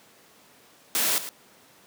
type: noise with echo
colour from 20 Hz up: white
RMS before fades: -24 dBFS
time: 0.95-1.18 s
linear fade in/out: 0 ms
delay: 110 ms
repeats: 1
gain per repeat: -12 dB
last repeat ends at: 1.29 s
effects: pink hiss -55 dBFS RMS until 1.86 s + high-pass 200 Hz 12 dB/octave